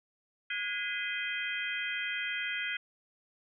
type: tone cluster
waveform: sine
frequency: 1447 / 1645 / 2033 / 2504 / 3173 Hz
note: F#6 / G#6 / B6 / D#7 / G7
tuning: -39 / -17 / +50 / +10 / +20 cents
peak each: -39 / -40 / -37 / -38 / -40 dBFS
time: 0.5-2.77 s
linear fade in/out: 5 ms
effects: none